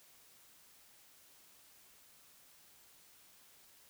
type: silence
effects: white hiss -63 dBFS RMS until 3.89 s